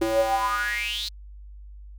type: tone with high-pass filter sweep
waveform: square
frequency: 111.2 Hz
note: A2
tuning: 19 cents sharp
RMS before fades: -25 dBFS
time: 0.01-1.09 s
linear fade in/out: 10 ms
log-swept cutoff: 370 to 4300 Hz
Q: 9.1
effects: added 50 Hz sine -40 dBFS peak until 1.98 s